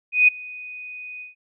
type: tone with ADSR envelope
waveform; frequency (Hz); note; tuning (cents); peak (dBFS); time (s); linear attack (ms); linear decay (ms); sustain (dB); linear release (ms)
sine; 2489; D#7; 0; -9; 0.12-1.35; 160; 10; -24; 140
effects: none